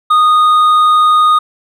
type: tone with hard clipping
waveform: sine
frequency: 1236 Hz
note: D#6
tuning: 12 cents flat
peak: -7 dBFS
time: 0.1-1.39 s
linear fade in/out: 10 ms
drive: 4 dB
effects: none